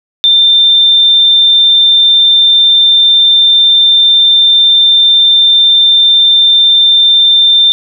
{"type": "tone", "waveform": "sine", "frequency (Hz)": 3582, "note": "A7", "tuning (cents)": 30, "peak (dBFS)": -3, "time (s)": [0.24, 7.72], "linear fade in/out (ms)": 0, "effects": []}